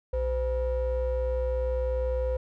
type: ring-modulated tone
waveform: triangle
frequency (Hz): 225.7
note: A3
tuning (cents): +44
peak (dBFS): -20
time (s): 0.13-2.37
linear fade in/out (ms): 5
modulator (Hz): 286
effects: none